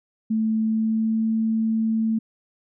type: tone with pitch glide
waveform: sine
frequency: 220.2 to 222.5 Hz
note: A3 to A3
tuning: +2 to +20 cents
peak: -19 dBFS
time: 0.3-2.19 s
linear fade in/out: 10 ms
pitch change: +18 cents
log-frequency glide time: 0.61-1.28 s
effects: none